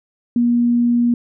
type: tone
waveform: sine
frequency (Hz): 239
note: A#3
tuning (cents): +43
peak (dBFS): -12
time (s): 0.36-1.14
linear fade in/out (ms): 2
effects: none